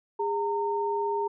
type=tone pair together; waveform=sine; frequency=407.7 / 916 Hz; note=G#4 / A#5; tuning=-32 / -31 cents; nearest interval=octave + major second; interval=1401 cents; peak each=-28 dBFS; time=0.19-1.28 s; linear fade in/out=10 ms; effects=none